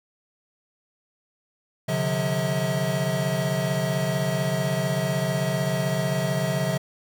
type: tone cluster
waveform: square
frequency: 132.9 / 148.7 / 179.8 / 640 Hz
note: C3 / D3 / F#3 / D#5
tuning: +27 / +22 / -49 / +49 cents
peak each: -29 dBFS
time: 1.88-6.78 s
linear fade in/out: 10 ms
effects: none